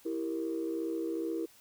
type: chord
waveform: sine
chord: E diminished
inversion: none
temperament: equal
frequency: 329.6 / 392 / 466.2 Hz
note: E4 / G4 / Bb4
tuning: 0 / 0 / 0 cents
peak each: -33 / -39 / -37 dBFS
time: 0.05-1.46 s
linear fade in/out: 10 ms
effects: tanh soft clip ceiling -24 dBFS + white hiss -60 dBFS RMS until 1.6 s